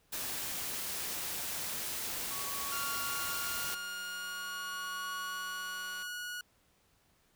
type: noise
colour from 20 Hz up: white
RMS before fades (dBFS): -38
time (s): 0.12-3.75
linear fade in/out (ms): 10
type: tone with tremolo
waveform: triangle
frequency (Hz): 1121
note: C#6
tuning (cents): +19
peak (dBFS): -38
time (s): 2.3-6.08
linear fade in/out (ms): 20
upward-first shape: triangle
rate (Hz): 0.44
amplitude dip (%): 95
type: tone with pitch glide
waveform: sawtooth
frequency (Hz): 1396.9 to 1455.4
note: F6 to F#6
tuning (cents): 0 to -29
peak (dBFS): -35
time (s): 2.72-6.41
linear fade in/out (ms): 2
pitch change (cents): +71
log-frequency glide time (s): 2.84-5.41
type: click train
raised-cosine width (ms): 0.2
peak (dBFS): -37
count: 447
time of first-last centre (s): 3.69-6.025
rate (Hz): 191
effects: pink hiss -70 dBFS RMS until 7.35 s